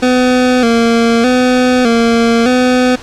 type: tone with vibrato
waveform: 25% pulse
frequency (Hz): 241.4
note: B3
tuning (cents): -39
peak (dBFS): -4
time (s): 0.02-2.96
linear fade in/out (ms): 10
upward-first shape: square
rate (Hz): 0.82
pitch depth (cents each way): 73
effects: pink hiss -31 dBFS RMS until 3.02 s + low-pass 6000 Hz 12 dB/octave